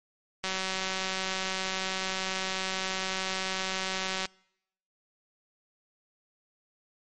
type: click train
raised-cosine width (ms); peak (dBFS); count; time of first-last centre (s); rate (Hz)
0.2; -14; 722; 0.44-4.255; 189
effects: noise-tail reverb RT60 0.8 s tail -26 dB re dry + MP3 48 kbps